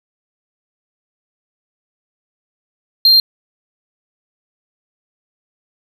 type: tone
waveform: triangle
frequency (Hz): 4186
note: C8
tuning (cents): 0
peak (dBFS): -5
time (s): 3.05-3.2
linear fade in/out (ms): 2
effects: none